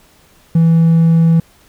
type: tone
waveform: triangle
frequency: 164.81 Hz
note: E3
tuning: in tune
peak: -4 dBFS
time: 0.55-1.4 s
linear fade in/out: 5 ms
effects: tanh soft clip ceiling -1 dBFS + pink hiss -49 dBFS RMS until 1.68 s

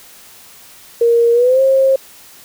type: tone with pitch glide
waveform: sine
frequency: 468.2 to 534.7 Hz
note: A#4 to C5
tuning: +8 to +37 cents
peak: -8 dBFS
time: 1.01-1.96 s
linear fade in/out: 5 ms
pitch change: +229 cents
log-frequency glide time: 1.33-1.61 s
effects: white hiss -41 dBFS RMS until 2.44 s

